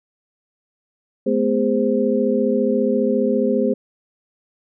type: tone cluster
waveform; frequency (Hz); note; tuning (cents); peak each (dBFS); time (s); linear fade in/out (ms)
sine; 215.5 / 250.2 / 407.5 / 520; A3 / B3 / G#4 / C5; -36 / +23 / -33 / -11; -21; 1.26-3.74; 10
effects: none